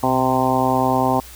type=harmonic tone with a mistuned harmonic; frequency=130 Hz; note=C3; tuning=11 cents flat; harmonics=1 / 2 / 3 / 4 / 5 / 6 / 7 / 8; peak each=-26 / -21 / -26 / -26 / -24 / -21 / -22 / -25 dBFS; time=0.03-1.2 s; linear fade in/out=2 ms; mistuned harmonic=1; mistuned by=-68 cents; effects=added 60 Hz sine -41 dBFS peak until 1.35 s + white hiss -41 dBFS RMS until 1.35 s